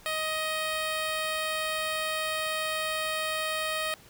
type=tone; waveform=10% pulse; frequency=627 Hz; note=D#5; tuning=13 cents sharp; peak=-20 dBFS; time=0.06-3.94 s; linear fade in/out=0 ms; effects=pink hiss -54 dBFS RMS until 4.09 s